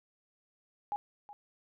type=tone with echo; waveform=sine; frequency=824 Hz; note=G#5; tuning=14 cents flat; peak=-31 dBFS; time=0.92-0.96 s; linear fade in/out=0 ms; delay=370 ms; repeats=1; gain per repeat=-15 dB; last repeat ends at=1.33 s; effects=none